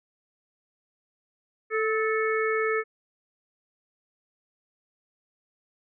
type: harmonic tone with a mistuned harmonic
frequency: 440 Hz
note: A4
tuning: in tune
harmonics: 1 / 3 / 4 / 5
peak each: -25 / -30 / -31 / -32 dBFS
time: 1.7-2.84 s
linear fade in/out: 50 ms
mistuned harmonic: 3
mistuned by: -31 cents
effects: none